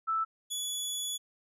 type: tone pair in turn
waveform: sine / 20% pulse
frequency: 1318.5 / 3410 Hz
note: E6 / G#7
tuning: 0 / +45 cents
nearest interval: octave + major third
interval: 1645 cents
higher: second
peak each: -27 dBFS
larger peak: neither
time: 0.07-0.25 / 0.5-1.18 s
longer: second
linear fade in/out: 20 ms
effects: none